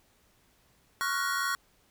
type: chord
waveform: square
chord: Gb major seventh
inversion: second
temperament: equal with one note detuned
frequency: 1108.7 / 1396.9 / 1480 / 1890.7 Hz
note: Db6 / F6 / Gb6 / Bb6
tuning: 0 / 0 / 0 / +24 cents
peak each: -33 / -35 / -34 / -37 dBFS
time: 1.01-1.55 s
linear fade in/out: 0 ms
effects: pink hiss -66 dBFS RMS until 1.9 s